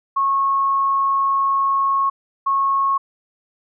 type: tone pair in turn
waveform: sine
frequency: 1095 / 1095 Hz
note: C#6 / C#6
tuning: -22 / -22 cents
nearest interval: unison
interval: 0 cents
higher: neither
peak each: -15 dBFS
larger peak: neither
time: 0.16-2.1 / 2.46-2.98 s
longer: first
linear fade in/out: 10 ms
effects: none